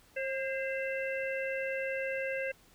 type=harmonic tone with a mistuned harmonic; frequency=535 Hz; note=C5; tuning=38 cents sharp; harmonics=1 / 3 / 4 / 5; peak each=-34 / -39 / -40 / -41 dBFS; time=0.16-2.52 s; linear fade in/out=10 ms; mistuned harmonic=4; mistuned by=-62 cents; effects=pink hiss -62 dBFS RMS until 2.74 s